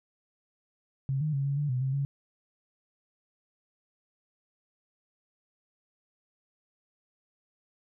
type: tone with pitch steps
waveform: sine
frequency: 135.4 / 153.3 / 138.1 / 140 / 146.4 / 126.4 / 133.2 / 139.6 Hz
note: C#3 / D#3 / C#3 / C#3 / D3 / B2 / C3 / C#3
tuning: -40 / -25 / -6 / +18 / -5 / +41 / +31 / +13 cents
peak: -26 dBFS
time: 1.09-2.05 s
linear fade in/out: 0 ms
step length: 120 ms
effects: none